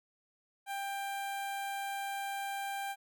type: tone with notch filter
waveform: sawtooth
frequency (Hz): 792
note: G5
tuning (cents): +18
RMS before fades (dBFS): -38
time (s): 0.66-2.96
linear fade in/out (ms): 50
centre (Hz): 5200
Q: 1.5
effects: none